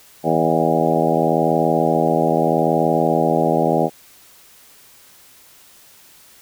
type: harmonic tone with a mistuned harmonic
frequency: 80.8 Hz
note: E2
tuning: 34 cents flat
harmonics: 2 / 3 / 4 / 5 / 6 / 7 / 8 / 9 / 10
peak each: -23 / -23 / -23 / -23 / -23 / -23 / -23 / -23 / -23 dBFS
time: 0.23-3.9 s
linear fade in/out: 50 ms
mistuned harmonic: 8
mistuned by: -38 cents
effects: white hiss -48 dBFS RMS until 6.41 s